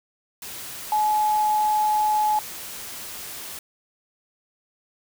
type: tone in noise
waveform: sine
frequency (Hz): 850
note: G#5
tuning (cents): +40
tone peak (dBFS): -18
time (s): 0.92-2.39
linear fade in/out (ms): 2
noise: white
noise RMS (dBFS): -36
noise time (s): 0.42-3.59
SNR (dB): +15
effects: none